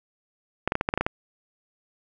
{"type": "clicks", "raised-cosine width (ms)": 0.5, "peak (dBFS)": -8, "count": 9, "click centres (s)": [0.676, 0.721, 0.754, 0.811, 0.889, 0.939, 0.976, 1.01, 1.065], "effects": []}